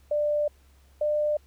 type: tone pair in turn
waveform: sine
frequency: 593 / 598.5 Hz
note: D5 / D5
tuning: +17 / +33 cents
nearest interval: unison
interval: 16 cents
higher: second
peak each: -22 dBFS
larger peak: neither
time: 0.11-0.48 / 1.01-1.37 s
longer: first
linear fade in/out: 5 ms
effects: added 68 Hz sine -55 dBFS peak until 1.46 s + pink hiss -64 dBFS RMS until 1.46 s